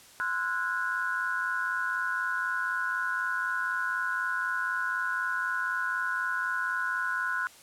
sine tone cluster, 1036 / 1360 / 1464 / 1641 Hz, C6 / F6 / F#6 / G#6, -17 / -46 / -19 / -21 cents, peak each -35 / -37 / -29 / -38 dBFS, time 0.2-7.47 s, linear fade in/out 0 ms, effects white hiss -53 dBFS RMS until 7.62 s + low-pass 11000 Hz 12 dB/octave

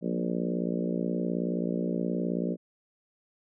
harmonic tone with a mistuned harmonic, 58.9 Hz, A#1, 19 cents sharp, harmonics 3 / 4 / 5 / 6 / 7 / 8 / 9 / 10, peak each -31 / -33 / -35 / -37 / -38 / -39 / -40 / -41 dBFS, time 0.01-2.57 s, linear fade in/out 50 ms, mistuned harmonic 3, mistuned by +29 cents, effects none

